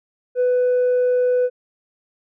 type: tone with tanh clipping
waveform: triangle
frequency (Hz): 497.6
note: B4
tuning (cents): +13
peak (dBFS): -15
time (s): 0.35-1.5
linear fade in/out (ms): 50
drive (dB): 6
effects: none